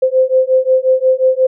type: beating tone pair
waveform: sine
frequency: 516 / 521.6 Hz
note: C5 / C5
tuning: -24 / -5 cents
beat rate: 5.6 Hz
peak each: -12 dBFS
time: 0.02-1.47 s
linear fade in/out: 10 ms
effects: none